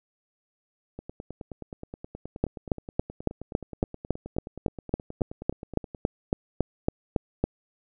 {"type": "two click trains", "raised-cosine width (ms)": 2, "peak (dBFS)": [-24, -9], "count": [48, 19], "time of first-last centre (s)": [[0.99, 5.948], [2.44, 7.44]], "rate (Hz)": [9.48, 3.6], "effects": []}